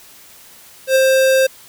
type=tone with ADSR envelope; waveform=square; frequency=528 Hz; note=C5; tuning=16 cents sharp; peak=-9 dBFS; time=0.87-1.47 s; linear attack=87 ms; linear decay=8 ms; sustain=-2 dB; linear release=10 ms; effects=white hiss -43 dBFS RMS until 1.68 s